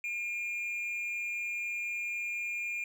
triangle tone with amplitude modulation, 2408 Hz, D7, 43 cents sharp, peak -29 dBFS, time 0.04-2.84 s, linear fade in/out 2 ms, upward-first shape sine, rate 210 Hz, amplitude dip 50%, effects none

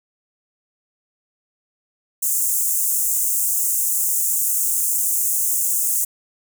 pink high-pass noise, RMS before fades -20 dBFS, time 2.22-6.05 s, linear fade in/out 10 ms, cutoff 6900 Hz, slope 48 dB/octave, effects none

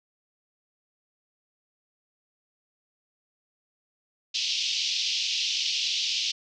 pink band-pass noise, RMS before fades -28 dBFS, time 4.34-6.32 s, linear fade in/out 10 ms, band 2700 to 5800 Hz, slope 48 dB/octave, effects none

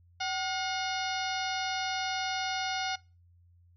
harmonic tone with a mistuned harmonic, 720 Hz, F#5, 47 cents flat, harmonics 1 / 2 / 3 / 4 / 5 / 6 / 7 / 8, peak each -34 / -37 / -39 / -40 / -41 / -42 / -42 / -43 dBFS, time 0.2-2.96 s, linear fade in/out 10 ms, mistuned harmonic 1, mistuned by +92 cents, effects noise-tail reverb RT60 0.3 s tail -23 dB re dry + added 87 Hz sine -58 dBFS peak until 3.76 s

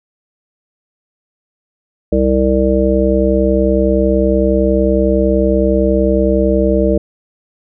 harmonic tone, 65.41 Hz, C2, in tune, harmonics 1 / 3 / 5 / 7 / 9, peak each -16 / -16 / -16 / -16 / -16 dBFS, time 2.12-6.98 s, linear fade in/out 5 ms, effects none

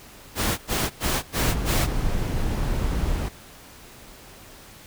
pink noise bursts, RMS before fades -24 dBFS, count 5, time 0.35-1.876 s, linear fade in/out 50 ms, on 230 ms, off 94 ms
brown noise, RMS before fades -24 dBFS, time 1.38-3.29 s, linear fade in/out 10 ms
effects pink hiss -46 dBFS RMS until 4.86 s

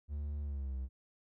triangle tone with pitch glide, 73.1 to 65.12 Hz, D2 to C2, -7 to -8 cents, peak -34 dBFS, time 0.08-0.89 s, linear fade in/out 50 ms, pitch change -201 cents, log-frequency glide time 0.42-0.77 s, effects none

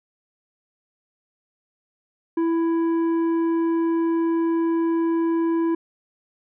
sine tone with tanh clipping, 331.3 Hz, E4, 9 cents sharp, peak -20 dBFS, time 2.37-5.75 s, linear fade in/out 5 ms, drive 8 dB, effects none

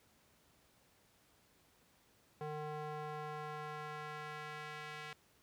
square tone with band-pass filter sweep, 151.6 Hz, D#3, 45 cents flat, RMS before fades -45 dBFS, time 2.41-5.13 s, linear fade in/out 0 ms, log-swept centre 640 to 2200 Hz, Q 1.1, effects pink hiss -70 dBFS RMS until 5.42 s + high-pass 60 Hz 12 dB/octave

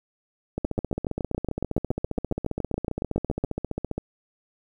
two click trains, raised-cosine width 2 ms, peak -14 / -12 dBFS, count 52 / 21, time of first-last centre 0.58-3.98 / 0.65-3.439 s, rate 15 / 7.17 Hz, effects 9-bit

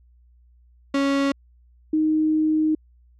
35% pulse / sine tone pair in turn, 277.2 / 311.1 Hz, C#4 / D#4, 0 / 0 cents, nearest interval major second, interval 200 cents, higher second, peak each -17 dBFS, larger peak neither, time 0.94-1.32 / 1.93-2.75 s, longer second, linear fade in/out 5 ms, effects added 60 Hz sine -52 dBFS peak until 3.19 s + low-pass 5000 Hz 12 dB/octave

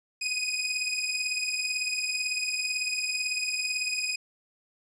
20% pulse beating tone pair, 2489 / 2507 Hz, D#7 / D#7, 0 / +12 cents, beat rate 18 Hz, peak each -26 dBFS, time 0.21-4.16 s, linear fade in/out 10 ms, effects resampled to 22050 Hz

